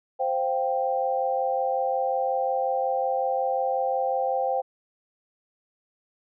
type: chord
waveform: sine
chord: C suspended fourth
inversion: none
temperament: equal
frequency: 523.3 / 698.5 / 784 Hz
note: C5 / F5 / G5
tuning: 0 / 0 / 0 cents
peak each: -26 / -30 / -26 dBFS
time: 0.19-4.62 s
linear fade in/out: 20 ms
effects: none